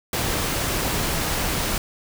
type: noise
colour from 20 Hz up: pink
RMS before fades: -24 dBFS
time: 0.13-1.78 s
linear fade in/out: 2 ms
effects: none